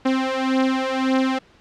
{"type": "beating tone pair", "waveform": "sawtooth", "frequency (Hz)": [261.6, 263.4], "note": ["C4", "C4"], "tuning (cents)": [0, 12], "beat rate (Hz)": 1.8, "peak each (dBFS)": [-18, -17], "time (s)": [0.05, 1.39], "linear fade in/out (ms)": 10, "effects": ["pink hiss -53 dBFS RMS until 1.6 s", "low-pass 4000 Hz 12 dB/octave"]}